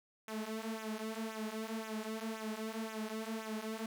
sawtooth tone with flanger, 220 Hz, A3, in tune, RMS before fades -41 dBFS, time 0.28-3.86 s, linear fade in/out 2 ms, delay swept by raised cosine 0.21 to 5.81 ms, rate 1.9 Hz, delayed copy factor -0.8, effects none

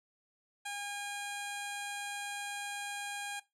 15% pulse tone with low-pass filter, 812 Hz, G#5, 39 cents flat, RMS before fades -40 dBFS, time 0.65-3.4 s, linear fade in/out 10 ms, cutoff 10000 Hz, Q 1.8, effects noise-tail reverb RT60 0.2 s tail -18 dB re dry

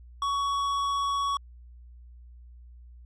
sine tone with tanh clipping, 1121 Hz, C#6, 19 cents sharp, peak -27 dBFS, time 0.22-1.37 s, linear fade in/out 2 ms, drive 12 dB, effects added 60 Hz sine -46 dBFS peak until 3.05 s

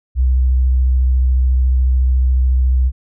sine tone with vibrato, 63.8 Hz, C2, 43 cents flat, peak -10 dBFS, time 0.15-2.92 s, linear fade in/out 50 ms, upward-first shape square, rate 14 Hz, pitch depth 18 cents each way, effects none

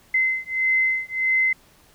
sine beating tone pair, 2058 / 2059.6 Hz, C7 / C7, -29 / -28 cents, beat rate 1.6 Hz, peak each -22 dBFS, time 0.14-1.53 s, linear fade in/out 5 ms, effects pink hiss -55 dBFS RMS until 1.94 s

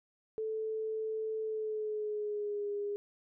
sine tone with pitch glide, 438.3 to 408.9 Hz, A4 to G#4, -7 to -27 cents, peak -33 dBFS, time 0.38-2.96 s, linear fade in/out 0 ms, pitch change -120 cents, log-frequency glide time 1.42-2.7 s, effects none

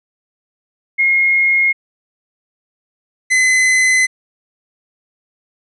sine / 45% pulse tone pair in turn, 2149 / 2033 Hz, C7 / B6, +46 / +50 cents, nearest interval minor second, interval 96 cents, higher first, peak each -10 dBFS, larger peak neither, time 0.98-1.73 / 3.3-4.07 s, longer second, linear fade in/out 20 ms, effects resampled to 24000 Hz

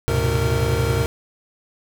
square tone cluster, 73 / 101.9 / 120.1 / 131 / 461.5 Hz, D2 / G#2 / B2 / C3 / A#4, -10 / -32 / -48 / +2 / -17 cents, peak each -25 dBFS, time 0.08-1.06 s, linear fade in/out 0 ms, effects none

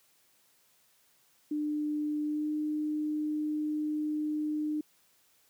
sine tone with pitch glide, 299.5 to 303.2 Hz, D4 to D#4, +34 to -45 cents, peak -29 dBFS, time 1.51-4.81 s, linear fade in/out 5 ms, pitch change +21 cents, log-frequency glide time 2.24-2.5 s, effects white hiss -67 dBFS RMS until 5.49 s + high-pass 80 Hz 12 dB/octave

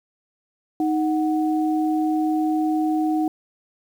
sine tone pair together, 312.1 / 740 Hz, D#4 / F#5, +5 / 0 cents, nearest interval octave + minor third, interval 1495 cents, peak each -19 / -26 dBFS, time 0.8-3.28 s, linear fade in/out 2 ms, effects 8-bit

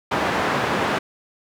white band-pass noise, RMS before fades -22 dBFS, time 0.11-0.99 s, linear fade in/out 10 ms, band 110 to 1400 Hz, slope 12 dB/octave, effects none

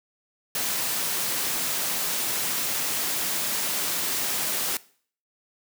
white high-pass noise, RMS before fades -27 dBFS, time 0.55-4.77 s, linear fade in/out 2 ms, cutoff 120 Hz, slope 24 dB/octave, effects noise-tail reverb RT60 0.5 s tail -20 dB re dry

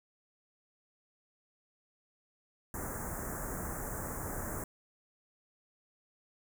pink band-stop noise, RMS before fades -39 dBFS, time 2.74-4.64 s, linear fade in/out 2 ms, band 1800 to 6700 Hz, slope 48 dB/octave, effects none

